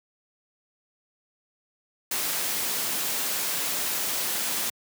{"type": "noise", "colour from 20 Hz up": "white", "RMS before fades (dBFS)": -28, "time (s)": [2.11, 4.7], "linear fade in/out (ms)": 5, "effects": ["high-pass 150 Hz 12 dB/octave"]}